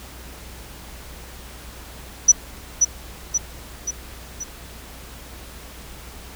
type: tone with echo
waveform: sine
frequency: 5920 Hz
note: F#8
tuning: in tune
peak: -6 dBFS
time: 2.28-2.32 s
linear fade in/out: 10 ms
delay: 530 ms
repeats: 4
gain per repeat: -5 dB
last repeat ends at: 4.44 s
effects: added 60 Hz sine -41 dBFS peak until 6.35 s + pink hiss -41 dBFS RMS until 6.35 s